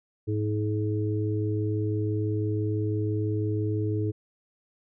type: harmonic tone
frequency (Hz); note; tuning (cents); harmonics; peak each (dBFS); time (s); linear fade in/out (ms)
106; G#2; +36; 1 / 3 / 4; -26 / -31 / -32; 0.27-4.12; 20
effects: none